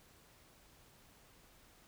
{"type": "silence", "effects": ["pink hiss -64 dBFS RMS until 1.87 s"]}